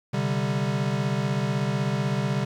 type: chord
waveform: square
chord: C suspended second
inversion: none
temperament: equal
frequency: 130.81 / 146.83 / 196 Hz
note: C3 / D3 / G3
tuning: 0 / 0 / 0 cents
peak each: -28 / -29 / -29 dBFS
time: 0.13-2.45 s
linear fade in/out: 10 ms
effects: low-pass 6000 Hz 12 dB/octave + 9-bit